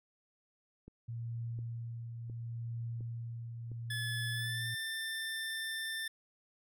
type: click train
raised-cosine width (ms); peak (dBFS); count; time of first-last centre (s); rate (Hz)
3; -38; 5; 0.88-3.717; 1.41
type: tone with tremolo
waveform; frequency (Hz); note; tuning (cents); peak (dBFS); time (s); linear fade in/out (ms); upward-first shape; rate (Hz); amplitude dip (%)
sine; 116.54; A#2; 0; -36; 1.08-4.75; 10; triangle; 0.71; 45
type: tone with pitch glide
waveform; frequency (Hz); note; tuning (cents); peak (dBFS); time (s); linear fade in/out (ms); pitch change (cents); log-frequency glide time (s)
25% pulse; 1720 to 1785.8; A6 to A6; -40 to +25; -33; 3.9-6.08; 5; +65; 4.32-4.66
effects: none